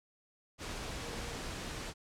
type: tone in noise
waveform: sine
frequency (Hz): 471.7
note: A#4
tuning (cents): +20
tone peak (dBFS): -49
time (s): 0.97-1.41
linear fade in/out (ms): 50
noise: pink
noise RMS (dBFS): -41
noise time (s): 0.58-1.94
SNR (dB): -11
effects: low-pass 8000 Hz 12 dB/octave